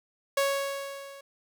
sawtooth tone with level ramp, 554.4 Hz, C#5, in tune, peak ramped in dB -18 to -41 dBFS, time 0.37-1.21 s, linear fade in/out 5 ms, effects none

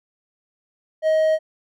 triangle tone, 630 Hz, D#5, 21 cents sharp, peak -13 dBFS, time 1.02-1.39 s, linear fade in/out 50 ms, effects none

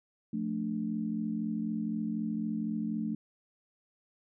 sine chord, D minor, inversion first, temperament just, 176.2 / 220.2 / 293.7 Hz, F3 / A3 / D4, +16 / +2 / 0 cents, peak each -38 / -32 / -38 dBFS, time 0.33-3.15 s, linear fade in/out 5 ms, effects none

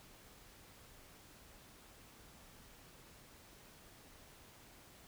silence, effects pink hiss -60 dBFS RMS until 5.07 s

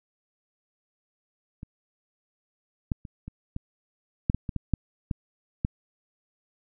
clicks, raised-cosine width 5 ms, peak -26 / -13 / -27 / -25 / -20 / -9 / -14 / -18 / -16 / -10 / -14 / -12 dBFS, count 12, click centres 1.631 / 2.918 / 3.052 / 3.28 / 3.564 / 4.299 / 4.346 / 4.492 / 4.563 / 4.737 / 5.112 / 5.649 s, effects none

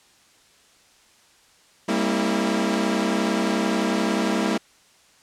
sawtooth tone cluster, 199.4 / 230.8 / 268.4 / 327.3 Hz, G3 / A#3 / C4 / E4, +30 / -17 / +44 / -12 cents, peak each -21 / -21 / -27 / -22 dBFS, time 1.88-4.58 s, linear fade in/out 10 ms, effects white hiss -56 dBFS RMS until 5.22 s + low-pass 8000 Hz 12 dB/octave

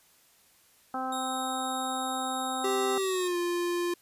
harmonic tone, 259.8 Hz, C4, 12 cents flat, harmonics 1 / 2 / 3 / 4 / 5 / 6, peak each -37 / -41 / -33 / -41 / -36 / -47 dBFS, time 0.94-2.98 s, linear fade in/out 2 ms
20% pulse tone, 3729 Hz, A#7, in tune, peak -31 dBFS, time 1.12-3.28 s, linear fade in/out 5 ms
square tone with pitch glide, 392 to 349.2 Hz, G4 to F4, 0 to 0 cents, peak -28 dBFS, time 2.64-3.94 s, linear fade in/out 5 ms, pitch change -200 cents, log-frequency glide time 2.96-3.37 s
effects white hiss -62 dBFS RMS until 4.01 s + resampled to 32000 Hz

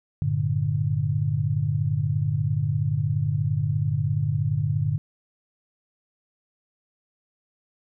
sine chord, G minor, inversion none, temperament equal with one note detuned, 98 / 114.94 / 146.83 Hz, G2 / Bb2 / D3, 0 / -24 / 0 cents, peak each -27 / -26 / -24 dBFS, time 0.22-4.98 s, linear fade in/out 0 ms, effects none

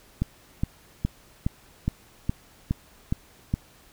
click train, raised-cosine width 5 ms, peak -11 dBFS, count 9, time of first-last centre 0.22-3.54 s, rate 2.41 Hz, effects pink hiss -55 dBFS RMS until 3.92 s

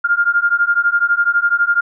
sine beating tone pair, 1400 / 1412 Hz, F6 / F6, +4 / +19 cents, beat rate 12 Hz, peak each -15 dBFS, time 0.04-1.81 s, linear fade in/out 10 ms, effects none

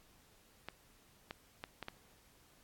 clicks, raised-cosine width 0.3 ms, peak -26 dBFS, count 5, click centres 0.686 / 1.309 / 1.639 / 1.827 / 1.884 s, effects pink hiss -66 dBFS RMS until 2.63 s + AAC 64 kbps

